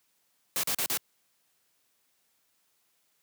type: noise bursts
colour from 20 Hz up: white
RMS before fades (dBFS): -29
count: 4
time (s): 0.56-0.973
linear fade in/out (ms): 0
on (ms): 74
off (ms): 39
effects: white hiss -72 dBFS RMS until 3.22 s + high-pass 100 Hz 12 dB/octave